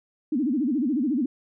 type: tone with vibrato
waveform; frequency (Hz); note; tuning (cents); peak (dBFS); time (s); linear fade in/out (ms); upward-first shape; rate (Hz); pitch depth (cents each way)
sine; 270.9; C#4; -40; -21; 0.32-1.26; 5; sine; 14; 270
effects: none